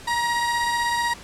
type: tone pair together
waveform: 30% pulse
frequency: 946.5 / 1909 Hz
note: A#5 / A#6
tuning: +26 / +41 cents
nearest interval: octave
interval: 1215 cents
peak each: -19 / -27 dBFS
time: 0.07-1.14 s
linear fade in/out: 10 ms
effects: pink hiss -42 dBFS RMS until 1.23 s + low-pass 9000 Hz 12 dB/octave